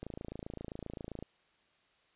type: click train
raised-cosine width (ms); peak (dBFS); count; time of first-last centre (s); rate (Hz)
2; -28; 34; 0.03-1.226; 27.6
effects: white hiss -70 dBFS RMS until 2.15 s + resampled to 8000 Hz